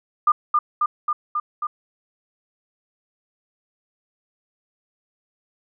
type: tone with echo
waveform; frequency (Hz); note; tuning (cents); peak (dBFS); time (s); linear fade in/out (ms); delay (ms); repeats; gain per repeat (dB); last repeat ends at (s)
sine; 1207; D6; +47; -12; 0.27-0.32; 5; 270; 5; -2; 1.67
effects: none